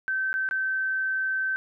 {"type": "tone with dropouts", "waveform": "sine", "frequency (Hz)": 1544, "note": "G6", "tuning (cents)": -27, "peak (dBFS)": -24, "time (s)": [0.08, 1.56], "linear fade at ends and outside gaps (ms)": 0, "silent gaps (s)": [[0.33, 0.34], [0.489, 0.511]], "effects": []}